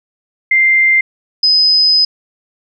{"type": "tone pair in turn", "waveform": "sine", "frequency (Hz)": [2093, 5033], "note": ["C7", "D#8"], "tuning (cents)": [0, 19], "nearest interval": "octave + minor third", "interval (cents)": 1519, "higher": "second", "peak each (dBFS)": -7, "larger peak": "neither", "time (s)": [[0.51, 1.01], [1.43, 2.05]], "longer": "second", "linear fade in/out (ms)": 5, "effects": []}